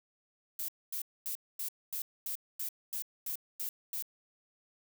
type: noise bursts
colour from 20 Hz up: violet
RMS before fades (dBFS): -37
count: 11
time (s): 0.59-4.024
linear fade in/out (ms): 2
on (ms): 94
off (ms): 240
effects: none